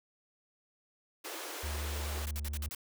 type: high-pass noise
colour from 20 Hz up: pink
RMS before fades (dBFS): -42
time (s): 1.24-2.26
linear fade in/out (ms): 10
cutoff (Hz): 300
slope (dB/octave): 96
type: tone with pitch glide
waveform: triangle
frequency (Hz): 73.6 to 73.13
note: D2 to D2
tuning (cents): +4 to -7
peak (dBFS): -33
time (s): 1.63-2.69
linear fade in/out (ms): 10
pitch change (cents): -11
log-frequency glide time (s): 2.16-2.54
type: noise bursts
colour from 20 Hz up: white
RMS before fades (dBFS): -42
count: 6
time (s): 2.27-2.748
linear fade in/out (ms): 0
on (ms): 38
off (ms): 50
effects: none